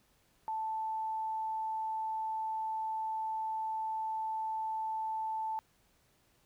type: tone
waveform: sine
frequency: 880 Hz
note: A5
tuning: in tune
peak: -33 dBFS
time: 0.48-5.59 s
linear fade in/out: 0 ms
effects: pink hiss -70 dBFS RMS until 6.45 s